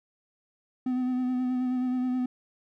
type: tone with vibrato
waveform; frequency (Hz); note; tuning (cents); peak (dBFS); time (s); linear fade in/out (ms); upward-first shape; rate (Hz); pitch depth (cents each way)
triangle; 252.7; B3; +40; -23; 0.86-2.26; 5; sine; 9.4; 24
effects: none